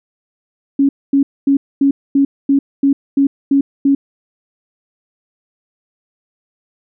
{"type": "tone bursts", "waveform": "sine", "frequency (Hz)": 277.2, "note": "C#4", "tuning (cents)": 0, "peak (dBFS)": -8, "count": 10, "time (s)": [0.79, 3.95], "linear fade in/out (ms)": 5, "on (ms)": 100, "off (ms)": 240, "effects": []}